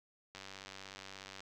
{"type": "click train", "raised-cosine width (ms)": 0.2, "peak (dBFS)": -30, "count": 103, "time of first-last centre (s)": [0.35, 1.405], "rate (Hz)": 96.7, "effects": []}